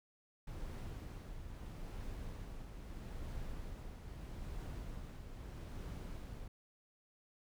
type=noise with tremolo; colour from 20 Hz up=brown; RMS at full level=-44 dBFS; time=0.47-6.48 s; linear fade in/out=5 ms; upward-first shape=triangle; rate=0.78 Hz; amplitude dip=45%; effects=none